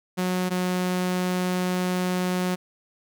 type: tone pair in turn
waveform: sawtooth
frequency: 182.6 / 181.84 Hz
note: F#3 / F#3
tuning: -23 / -30 cents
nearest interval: unison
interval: 7 cents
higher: first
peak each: -19 / -19 dBFS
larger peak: neither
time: 0.17-0.5 / 0.5-2.56 s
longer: second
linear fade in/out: 20 ms
effects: none